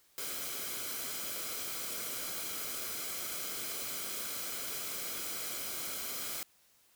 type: noise with comb filter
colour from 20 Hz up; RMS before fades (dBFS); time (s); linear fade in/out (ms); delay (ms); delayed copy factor
white; -39; 0.18-6.43; 0; 1.1; -0.55
effects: white hiss -67 dBFS RMS until 6.95 s